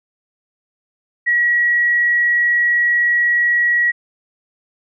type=tone; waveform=sine; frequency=1917 Hz; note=A#6; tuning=48 cents sharp; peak=-12 dBFS; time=1.26-3.92 s; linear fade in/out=20 ms; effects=none